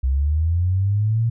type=linear sweep; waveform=sine; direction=up; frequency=63.2 to 117.3 Hz; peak=-16 dBFS; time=0.03-1.3 s; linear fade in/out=10 ms; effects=none